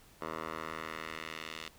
10% pulse tone with band-pass filter sweep, 79.8 Hz, D#2, 44 cents sharp, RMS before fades -42 dBFS, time 0.21-1.69 s, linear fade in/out 10 ms, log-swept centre 970 to 3200 Hz, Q 1.2, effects pink hiss -60 dBFS RMS until 1.78 s

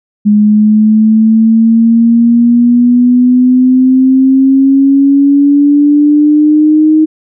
sine exponential sweep, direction up, 207.7 to 313.1 Hz, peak -3 dBFS, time 0.25-7.06 s, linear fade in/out 20 ms, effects none

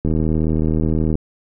click train, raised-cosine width 3 ms, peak -7 dBFS, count 88, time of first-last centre 0.05-1.154 s, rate 78.8 Hz, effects none

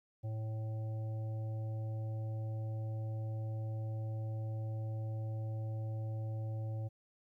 harmonic tone, 110 Hz, A2, in tune, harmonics 1 / 3 / 5 / 7, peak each -36 / -54 / -51 / -57 dBFS, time 0.23-6.89 s, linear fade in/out 20 ms, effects 13-bit

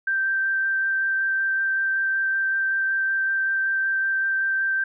sine tone with vibrato, 1566 Hz, G6, 2 cents flat, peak -20 dBFS, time 0.07-4.84 s, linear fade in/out 5 ms, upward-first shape sine, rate 5.3 Hz, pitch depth 9 cents each way, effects none

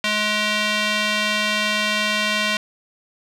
square tone with band-pass filter, 211.4 Hz, G#3, 31 cents sharp, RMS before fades -21 dBFS, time 0.04-2.57 s, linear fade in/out 2 ms, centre 2900 Hz, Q 1.3, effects none

